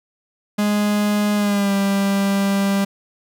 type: tone with pitch glide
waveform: 45% pulse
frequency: 207.7 to 197.75 Hz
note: G#3 to G3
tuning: 0 to +15 cents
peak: -16 dBFS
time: 0.58-2.85 s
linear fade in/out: 10 ms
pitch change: -85 cents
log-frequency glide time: 1.35-1.73 s
effects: none